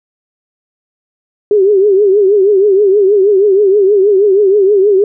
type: tone with vibrato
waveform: sine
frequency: 398.8 Hz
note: G4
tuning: 30 cents sharp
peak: -5 dBFS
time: 1.51-5.04 s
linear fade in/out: 2 ms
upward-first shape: triangle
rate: 6.3 Hz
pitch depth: 130 cents each way
effects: none